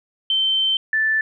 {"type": "tone pair in turn", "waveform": "sine", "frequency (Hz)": [3100, 1758.5], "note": ["G7", "A6"], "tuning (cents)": [-20, -1], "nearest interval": "minor seventh", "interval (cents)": 981, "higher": "first", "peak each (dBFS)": -16, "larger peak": "neither", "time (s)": [[0.3, 0.77], [0.93, 1.21]], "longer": "first", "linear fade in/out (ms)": 2, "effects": []}